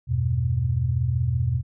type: chord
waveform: sine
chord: E minor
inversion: none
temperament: equal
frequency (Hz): 82.41 / 98 / 123.47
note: E2 / G2 / B2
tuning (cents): 0 / 0 / 0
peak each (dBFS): -26 / -28 / -22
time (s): 0.07-1.63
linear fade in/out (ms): 50
effects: none